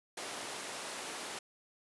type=high-pass noise; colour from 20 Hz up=pink; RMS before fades=-42 dBFS; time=0.17-1.39 s; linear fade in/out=5 ms; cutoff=380 Hz; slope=12 dB/octave; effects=resampled to 24000 Hz